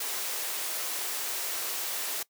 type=high-pass noise; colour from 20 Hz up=white; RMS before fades=-33 dBFS; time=0-2.23 s; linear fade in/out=5 ms; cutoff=330 Hz; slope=24 dB/octave; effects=noise-tail reverb RT60 0.1 s tail -20 dB re dry